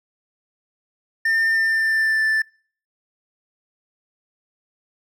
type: tone with pitch glide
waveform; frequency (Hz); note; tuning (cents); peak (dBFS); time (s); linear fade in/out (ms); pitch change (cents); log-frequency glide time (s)
triangle; 1804 to 1762.8; A6 to A6; +43 to +3; -15; 1.25-2.42; 5; -40; 1.54-2.24
effects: noise-tail reverb RT60 0.5 s tail -26 dB re dry